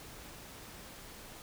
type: silence
effects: pink hiss -50 dBFS RMS until 1.42 s